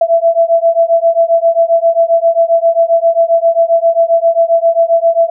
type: beating tone pair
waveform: sine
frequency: 664 / 671.5 Hz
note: E5 / E5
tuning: +12 / +32 cents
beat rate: 7.5 Hz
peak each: -10 dBFS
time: 0.01-5.3 s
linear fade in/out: 5 ms
effects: none